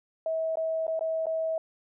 sine tone with dropouts, 645 Hz, E5, 38 cents flat, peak -26 dBFS, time 0.26-1.58 s, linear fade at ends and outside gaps 2 ms, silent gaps 0.556-0.571 / 0.868-0.879 / 0.993-1.009 / 1.258-1.267 s, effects none

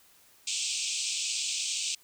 white band-pass noise, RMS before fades -32 dBFS, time 0.47-1.95 s, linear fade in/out 5 ms, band 2400 to 8400 Hz, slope 96 dB/octave, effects white hiss -60 dBFS RMS until 2.03 s

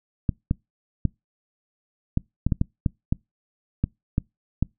clicks, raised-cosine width 5 ms, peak -8 dBFS, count 12, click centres 0.292 / 0.511 / 1.053 / 2.174 / 2.466 / 2.522 / 2.614 / 2.862 / 3.125 / 3.84 / 4.181 / 4.626 s, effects noise-tail reverb RT60 0.2 s tail -26 dB re dry

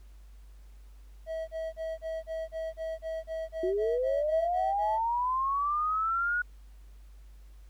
triangle tone bursts, 646 Hz, E5, 35 cents flat, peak -30 dBFS, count 15, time 1.26-4.994 s, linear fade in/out 50 ms, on 220 ms, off 31 ms
sine linear sweep, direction up, 354.6 to 1464 Hz, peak -26 dBFS, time 3.63-6.42 s, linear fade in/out 5 ms
effects added 50 Hz sine -48 dBFS peak until 7.69 s + pink hiss -67 dBFS RMS until 7.69 s

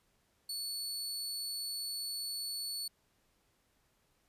sawtooth tone, 4435 Hz, C#8, in tune, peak -34 dBFS, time 0.49-2.88 s, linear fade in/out 5 ms, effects pink hiss -74 dBFS RMS until 4.28 s + resampled to 32000 Hz

